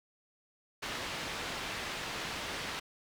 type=low-pass noise; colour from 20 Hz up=white; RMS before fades=-39 dBFS; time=0.82-2.8 s; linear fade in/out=10 ms; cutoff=3300 Hz; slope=12 dB/octave; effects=none